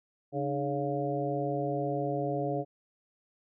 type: harmonic tone with a mistuned harmonic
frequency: 140.3 Hz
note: C#3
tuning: 21 cents sharp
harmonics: 1 / 2 / 3 / 4 / 5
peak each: -35 / -35 / -35 / -35 / -35 dBFS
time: 0.32-2.65 s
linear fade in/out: 50 ms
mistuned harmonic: 2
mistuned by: +110 cents
effects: none